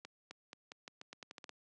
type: accelerating click train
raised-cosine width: 0.2 ms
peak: -30 dBFS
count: 12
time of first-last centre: 0.05-1.493 s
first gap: 260 ms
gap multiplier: 0.85
effects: high-pass 200 Hz 12 dB/octave + resampled to 24000 Hz